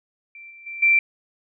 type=tone with level steps; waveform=sine; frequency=2349 Hz; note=D7; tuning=in tune; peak=-39 / -42 / -31 / -13 dBFS; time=0.35-0.99 s; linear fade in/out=2 ms; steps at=0.5 / 0.66 / 0.82 s; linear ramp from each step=10 ms; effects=none